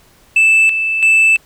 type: tone with tremolo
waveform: sine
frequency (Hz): 2637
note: E7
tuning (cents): 0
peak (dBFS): -4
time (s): 0.36-1.37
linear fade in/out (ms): 5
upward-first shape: square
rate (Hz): 1.5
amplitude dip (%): 65
effects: tanh soft clip ceiling -6 dBFS + pink hiss -49 dBFS RMS until 1.45 s